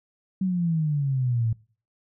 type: exponential sweep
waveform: sine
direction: down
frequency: 191.6 to 110 Hz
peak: -21 dBFS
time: 0.41-1.53 s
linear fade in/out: 5 ms
effects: noise-tail reverb RT60 0.4 s tail -22 dB re dry